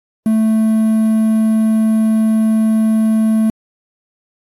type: tone with quantisation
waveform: triangle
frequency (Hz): 220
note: A3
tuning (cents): 0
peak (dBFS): -8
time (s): 0.26-3.5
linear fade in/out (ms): 2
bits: 6
effects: AAC 64 kbps